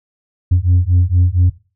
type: beating tone pair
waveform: sine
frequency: 87.31 / 91.61 Hz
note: F2 / F#2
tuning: 0 / -17 cents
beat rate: 4.3 Hz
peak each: -11 dBFS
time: 0.51-1.5 s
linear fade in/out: 10 ms
effects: noise-tail reverb RT60 0.3 s tail -17 dB re dry + tanh soft clip ceiling -6 dBFS